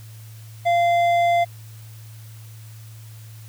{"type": "tone with hard clipping", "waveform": "sine", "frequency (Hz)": 691, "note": "F5", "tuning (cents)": -19, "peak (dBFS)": -17, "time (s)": [0.65, 1.45], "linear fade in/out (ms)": 20, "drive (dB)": 8, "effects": ["added 110 Hz sine -38 dBFS peak until 3.48 s", "white hiss -50 dBFS RMS until 3.48 s"]}